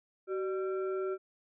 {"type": "tone with frequency modulation", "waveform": "sine", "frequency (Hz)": 379.4, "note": "F#4", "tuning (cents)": 43, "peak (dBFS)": -31, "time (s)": [0.27, 1.18], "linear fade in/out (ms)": 50, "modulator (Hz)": 980, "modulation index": 0.54, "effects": []}